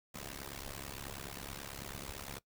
pink noise with amplitude modulation, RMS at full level -41 dBFS, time 0.14-2.39 s, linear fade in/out 10 ms, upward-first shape sine, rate 69.2 Hz, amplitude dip 100%, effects noise-tail reverb RT60 0.1 s tail -20 dB re dry

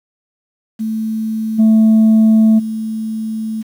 sine tone with level steps, 220 Hz, A3, in tune, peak -16 / -4 / -18 dBFS, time 0.79-3.63 s, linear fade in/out 20 ms, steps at 1.58 / 2.58 s, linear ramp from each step 20 ms, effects tanh soft clip ceiling -5 dBFS + 7-bit

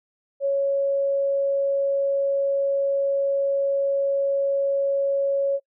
sine tone, 554.4 Hz, C#5, in tune, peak -19 dBFS, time 0.4-5.6 s, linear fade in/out 50 ms, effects noise-tail reverb RT60 0.1 s tail -25 dB re dry

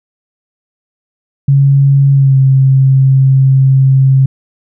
sine tone with pitch glide, 138.59 to 133.87 Hz, C#3 to C3, 0 to +40 cents, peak -4 dBFS, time 1.48-4.26 s, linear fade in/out 5 ms, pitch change -60 cents, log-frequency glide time 2.13-2.37 s, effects none

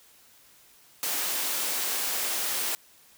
white high-pass noise, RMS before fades -29 dBFS, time 1.03-2.75 s, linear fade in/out 0 ms, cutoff 300 Hz, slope 12 dB/octave, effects white hiss -57 dBFS RMS until 3.17 s

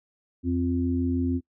harmonic tone, 86.6 Hz, F2, 14 cents flat, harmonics 1 / 3 / 4, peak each -28 / -24 / -34 dBFS, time 0.43-1.41 s, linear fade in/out 50 ms, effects noise-tail reverb RT60 0.1 s tail -22 dB re dry

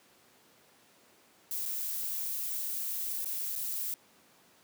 violet noise with dropouts, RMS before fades -35 dBFS, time 1.51-3.94 s, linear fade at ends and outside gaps 1 ms, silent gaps 1.655-1.659 / 3.246-3.257 / 3.554-3.56 s, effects pink hiss -62 dBFS RMS until 4.63 s + high-pass 200 Hz 12 dB/octave

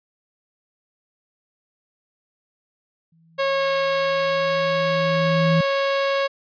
sine tone with exponential growth, 163.9 Hz, E3, 10 cents flat, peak -15 dBFS, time 3.12-5.61 s, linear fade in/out 5 ms, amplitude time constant 540 ms
sawtooth tone with pitch glide, 547 to 551.1 Hz, C#5 to C#5, -23 to -10 cents, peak -15 dBFS, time 3.38-6.28 s, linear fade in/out 20 ms, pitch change +13 cents, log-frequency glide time 3.75-4.67 s
white high-pass noise, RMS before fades -35 dBFS, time 3.59-6.24 s, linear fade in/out 20 ms, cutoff 1300 Hz, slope 96 dB/octave
effects resampled to 11025 Hz

